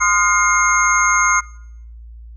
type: tone cluster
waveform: sine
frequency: 1035 / 1234 / 1417 / 2127 / 6450 Hz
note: C6 / D#6 / F6 / C7 / G8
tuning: -19 / -15 / +25 / +28 / +48 cents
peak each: -19 dBFS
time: 0-1.41 s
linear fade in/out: 20 ms
effects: noise-tail reverb RT60 0.7 s tail -22 dB re dry + added 57 Hz sine -34 dBFS peak until 2.36 s